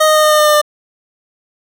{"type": "tone with pitch steps", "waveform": "25% pulse", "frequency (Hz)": [622.3, 618.7, 615.2, 611.6, 608.1, 604.6, 601.1, 597.6], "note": ["D#5", "D#5", "D#5", "D#5", "D#5", "D#5", "D5", "D5"], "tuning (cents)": [0, -10, -20, -30, -40, -50, 40, 30], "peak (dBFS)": -4, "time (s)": [0, 0.616], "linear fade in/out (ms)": 10, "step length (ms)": 77, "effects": []}